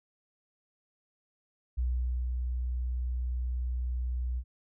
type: tone with ADSR envelope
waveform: sine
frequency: 61.74 Hz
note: B1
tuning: in tune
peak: -26 dBFS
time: 1.77-4.44 s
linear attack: 17 ms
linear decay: 480 ms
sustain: -3 dB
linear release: 62 ms
effects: none